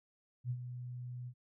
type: tone with ADSR envelope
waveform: sine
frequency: 123.6 Hz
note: B2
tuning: 2 cents sharp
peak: -32 dBFS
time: 0.44-1.34 s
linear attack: 62 ms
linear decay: 62 ms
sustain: -9 dB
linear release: 66 ms
effects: none